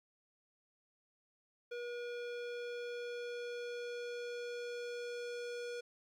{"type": "tone with low-pass filter sweep", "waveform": "square", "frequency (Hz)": 481.2, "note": "B4", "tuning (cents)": -45, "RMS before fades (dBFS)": -43, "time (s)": [1.71, 5.81], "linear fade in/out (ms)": 10, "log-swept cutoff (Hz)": [3400, 6200], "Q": 1, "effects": ["12-bit"]}